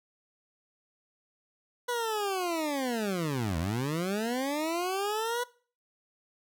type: linear two-way sweep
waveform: 20% pulse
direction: down then up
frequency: 493.9 to 77.78 to 493.9 Hz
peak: -24 dBFS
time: 1.88-5.44 s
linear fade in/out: 10 ms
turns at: 3.58 s
effects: noise-tail reverb RT60 0.4 s tail -20 dB re dry